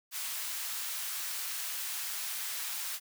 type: high-pass noise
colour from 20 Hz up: white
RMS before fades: -37 dBFS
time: 0.11-3 s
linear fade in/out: 50 ms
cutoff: 1100 Hz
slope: 12 dB/octave
effects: none